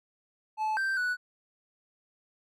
triangle tone with pitch steps, 866 / 1565 / 1478 Hz, A5 / G6 / F#6, -28 / -3 / -2 cents, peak -25 dBFS, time 0.57-1.17 s, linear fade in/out 50 ms, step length 200 ms, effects none

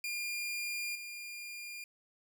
sawtooth tone with level steps, 2408 Hz, D7, 43 cents sharp, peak -32 / -39 dBFS, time 0.04-1.84 s, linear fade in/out 2 ms, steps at 0.95 s, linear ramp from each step 5 ms, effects none

